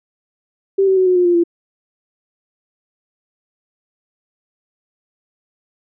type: tone with pitch steps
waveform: sine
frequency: 390 / 381.5 / 373.2 / 365.1 / 357.2 / 349.5 / 341.9 Hz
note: G4 / G4 / F#4 / F#4 / F4 / F4 / F4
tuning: -9 / -47 / +15 / -23 / +39 / +1 / -37 cents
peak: -10 dBFS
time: 0.78-1.438 s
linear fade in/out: 10 ms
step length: 94 ms
effects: none